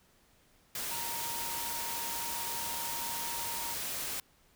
sine tone in noise, 932.3 Hz, A#5, in tune, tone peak -41 dBFS, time 0.91-3.74 s, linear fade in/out 2 ms, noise white, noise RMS -37 dBFS, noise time 0.75-4.2 s, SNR -7 dB, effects pink hiss -66 dBFS RMS until 4.55 s

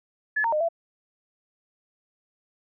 sine tone with pitch steps, 1715 / 919 / 610 / 670 Hz, A6 / A#5 / D#5 / E5, -45 / -25 / -34 / +28 cents, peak -21 dBFS, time 0.36-0.688 s, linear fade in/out 10 ms, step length 82 ms, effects none

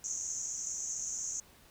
white band-pass noise, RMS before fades -38 dBFS, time 0.04-1.4 s, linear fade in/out 2 ms, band 6100 to 7000 Hz, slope 96 dB/octave, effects pink hiss -60 dBFS RMS until 1.7 s

